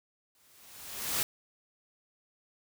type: noise with exponential growth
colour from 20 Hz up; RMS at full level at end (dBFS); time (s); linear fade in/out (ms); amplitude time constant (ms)
white; -28; 0.35-1.23; 1; 190
effects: none